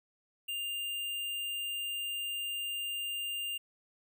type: tone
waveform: square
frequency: 2800 Hz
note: F7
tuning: 4 cents sharp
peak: -35 dBFS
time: 0.48-3.58 s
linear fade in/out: 10 ms
effects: none